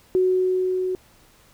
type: tone with level ramp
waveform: sine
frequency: 370 Hz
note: F#4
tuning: in tune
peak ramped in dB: -15 to -22 dBFS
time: 0.15-0.95 s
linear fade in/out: 0 ms
effects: pink hiss -55 dBFS RMS until 1.53 s